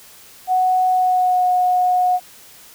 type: tone with pitch glide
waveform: sine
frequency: 740 to 727.7 Hz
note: F#5 to F#5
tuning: 0 to -29 cents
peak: -13 dBFS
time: 0.47-2.2 s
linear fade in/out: 50 ms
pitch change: -29 cents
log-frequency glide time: 0.89-1.47 s
effects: white hiss -44 dBFS RMS until 2.74 s